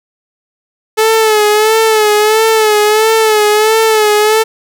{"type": "tone with vibrato", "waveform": "sawtooth", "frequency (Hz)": 432.3, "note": "A4", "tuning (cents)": -31, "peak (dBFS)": -3, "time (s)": [0.97, 4.44], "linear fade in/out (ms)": 20, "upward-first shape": "sine", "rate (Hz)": 1.5, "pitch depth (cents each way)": 55, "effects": []}